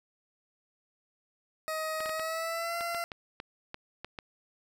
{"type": "tone with pitch glide", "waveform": "20% pulse", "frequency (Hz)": [630, 683.1], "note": ["D#5", "F5"], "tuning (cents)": [21, -38], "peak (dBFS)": -27, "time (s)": [1.68, 3.04], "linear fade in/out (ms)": 0, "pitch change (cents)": 141, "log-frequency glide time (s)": [2.11, 2.77]}
{"type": "clicks", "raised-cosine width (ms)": 0.3, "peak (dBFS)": -23, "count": 11, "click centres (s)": [2.005, 2.059, 2.094, 2.196, 2.809, 2.947, 3.118, 3.401, 3.744, 4.046, 4.188]}
{"effects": []}